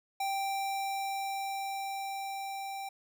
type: tone with level ramp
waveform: square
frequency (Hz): 784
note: G5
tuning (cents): 0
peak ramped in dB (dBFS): -31 to -38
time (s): 0.2-2.89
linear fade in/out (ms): 5
effects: none